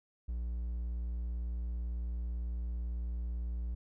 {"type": "tone", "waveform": "triangle", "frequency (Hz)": 59, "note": "A#1", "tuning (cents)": 22, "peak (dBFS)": -32, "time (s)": [0.28, 3.75], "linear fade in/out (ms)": 10, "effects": []}